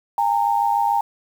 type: tone pair together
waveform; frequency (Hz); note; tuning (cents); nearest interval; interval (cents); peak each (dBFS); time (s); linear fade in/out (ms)
sine; 810 / 916.9; G#5 / A#5; -43 / -29; major second; 214; -19 / -19; 0.18-1.01; 2
effects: 7-bit